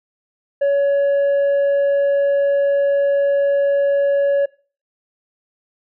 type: tone with tanh clipping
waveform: triangle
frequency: 562 Hz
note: C#5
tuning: 24 cents sharp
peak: -14 dBFS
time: 0.61-4.46 s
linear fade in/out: 10 ms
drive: 8 dB
effects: noise-tail reverb RT60 0.4 s tail -22 dB re dry